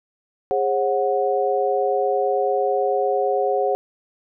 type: tone cluster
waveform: sine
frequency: 410 / 539 / 735 Hz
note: G#4 / C#5 / F#5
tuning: -22 / -49 / -12 cents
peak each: -22 dBFS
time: 0.51-3.75 s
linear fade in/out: 0 ms
effects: none